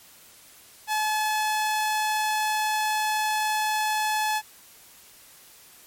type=tone; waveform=sawtooth; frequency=858 Hz; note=A5; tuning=44 cents flat; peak=-19 dBFS; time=0.87-4.42 s; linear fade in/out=50 ms; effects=white hiss -51 dBFS RMS until 5.86 s + MP3 64 kbps